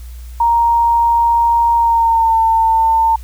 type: tone with pitch glide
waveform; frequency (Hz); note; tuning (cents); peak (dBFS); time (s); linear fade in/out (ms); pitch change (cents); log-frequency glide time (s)
sine; 934 to 899.6; A#5 to A5; +3 to +38; -9; 0.4-3.16; 5; -65; 1.76-2.38
effects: added 60 Hz sine -28 dBFS peak until 3.23 s + white hiss -46 dBFS RMS until 3.23 s